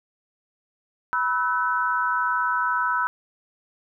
sine tone cluster, 982 / 1304 / 1504 Hz, B5 / E6 / F#6, -10 / -19 / +28 cents, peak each -25 dBFS, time 1.13-3.07 s, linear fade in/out 0 ms, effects none

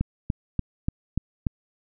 click train, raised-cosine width 5 ms, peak -11 dBFS, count 6, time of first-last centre 0.01-1.468 s, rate 3.43 Hz, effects none

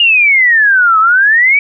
sine exponential two-way sweep, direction down then up, 2874 to 1270 to 2316 Hz, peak -5 dBFS, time 0-1.59 s, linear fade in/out 2 ms, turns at 0.99 s, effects none

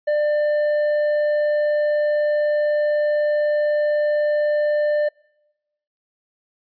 sine tone with hard clipping, 596 Hz, D5, 25 cents sharp, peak -18 dBFS, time 0.07-5.09 s, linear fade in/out 10 ms, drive 5 dB, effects noise-tail reverb RT60 1.0 s tail -26 dB re dry + resampled to 11025 Hz

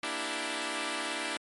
5% pulse chord, E half-diminished seventh, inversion second, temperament equal, 233.1 / 293.7 / 329.6 / 392 Hz, Bb3 / D4 / E4 / G4, 0 / 0 / 0 / 0 cents, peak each -30 / -25 / -25 / -29 dBFS, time 0.03-1.37 s, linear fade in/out 2 ms, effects MP3 48 kbps

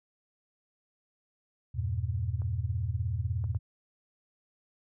sine chord, E diminished, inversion none, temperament just, 82.41 / 98.89 / 118.67 Hz, E2 / G2 / Bb2, 0 / +16 / +31 cents, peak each -33 dBFS, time 1.74-3.59 s, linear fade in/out 20 ms
clicks, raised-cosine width 1 ms, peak -37 dBFS, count 3, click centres 2.419 / 3.441 / 3.548 s
effects none

